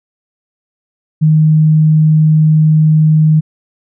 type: tone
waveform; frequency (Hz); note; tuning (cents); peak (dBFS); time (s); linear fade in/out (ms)
sine; 155.56; D#3; 0; -5; 1.21-3.41; 20
effects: none